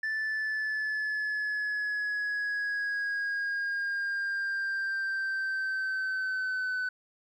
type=linear sweep; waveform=sine; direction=down; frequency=1760 to 1503 Hz; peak=-26 dBFS; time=0.03-6.89 s; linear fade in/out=5 ms; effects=tanh soft clip ceiling -28 dBFS + 11-bit